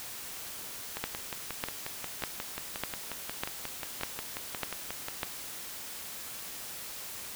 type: two click trains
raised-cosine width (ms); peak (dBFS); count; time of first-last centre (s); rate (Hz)
0.3; -19 / -14; 24 / 8; 0.97-5.084 / 1.04-5.232; 5.59 / 1.67
effects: white hiss -42 dBFS RMS until 7.35 s